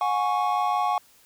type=chord; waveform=triangle; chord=F# suspended second; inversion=none; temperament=equal with one note detuned; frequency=725.2 / 830.6 / 1108.7 Hz; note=F#5 / G#5 / C#6; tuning=-35 / 0 / 0 cents; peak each=-24 dBFS; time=0.01-0.98 s; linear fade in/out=2 ms; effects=white hiss -57 dBFS RMS until 1.25 s